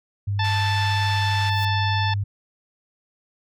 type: tone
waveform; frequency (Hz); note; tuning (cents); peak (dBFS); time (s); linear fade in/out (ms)
sine; 100.6; G2; +45; -21; 0.27-2.24; 10
type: harmonic tone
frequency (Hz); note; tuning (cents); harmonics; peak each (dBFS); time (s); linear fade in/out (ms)
880; A5; 0; 1 / 2 / 3 / 4 / 5 / 6; -25 / -28 / -33 / -30 / -37 / -36; 0.39-2.14; 5
type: band-pass noise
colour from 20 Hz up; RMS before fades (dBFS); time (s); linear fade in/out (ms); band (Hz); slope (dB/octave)
pink; -37; 0.44-1.5; 5; 1300 to 5600; 12
type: noise with exponential growth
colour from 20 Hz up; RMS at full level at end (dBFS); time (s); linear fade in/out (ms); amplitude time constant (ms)
white; -37; 1.32-1.65; 2; 70
effects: none